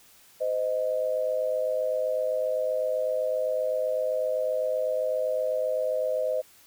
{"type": "tone pair together", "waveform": "sine", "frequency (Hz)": [514.5, 622.3], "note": ["C5", "D#5"], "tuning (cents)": [-29, 0], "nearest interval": "minor third", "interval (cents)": 329, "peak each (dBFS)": -27, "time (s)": [0.4, 6.42], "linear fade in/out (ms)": 20, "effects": ["white hiss -56 dBFS RMS until 6.66 s"]}